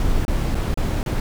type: noise with dropouts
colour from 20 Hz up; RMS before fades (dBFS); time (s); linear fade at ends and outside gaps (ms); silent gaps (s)
brown; -20; 0-1.2; 1; 0.251-0.28 / 0.546-0.552 / 0.742-0.774 / 1.03-1.061
effects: none